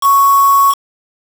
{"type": "tone with quantisation", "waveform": "sine", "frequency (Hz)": 1108.7, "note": "C#6", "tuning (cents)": 0, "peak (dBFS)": -6, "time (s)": [0.01, 0.75], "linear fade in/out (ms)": 50, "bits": 3, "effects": []}